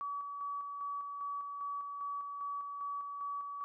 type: tone with tremolo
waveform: sine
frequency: 1140 Hz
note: C#6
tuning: 48 cents sharp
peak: -36 dBFS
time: 0.01-3.64 s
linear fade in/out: 0 ms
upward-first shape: square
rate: 2.5 Hz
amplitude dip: 35%
effects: none